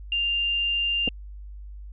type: tone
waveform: sine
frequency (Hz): 2794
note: F7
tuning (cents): 0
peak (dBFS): -22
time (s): 0.12-1.09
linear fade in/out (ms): 2
type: clicks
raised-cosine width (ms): 2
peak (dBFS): -17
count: 2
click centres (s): 1.076 / 1.08
effects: added 50 Hz sine -37 dBFS peak until 1.92 s